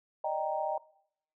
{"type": "chord", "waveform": "sine", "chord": "Eb major seventh", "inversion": "third", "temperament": "equal", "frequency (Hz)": [587.3, 622.3, 784, 932.3], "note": ["D5", "Eb5", "G5", "Bb5"], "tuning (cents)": [0, 0, 0, 0], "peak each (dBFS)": [-38, -34, -34, -36], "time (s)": [0.24, 0.78], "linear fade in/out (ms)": 5, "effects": ["noise-tail reverb RT60 0.7 s tail -21 dB re dry"]}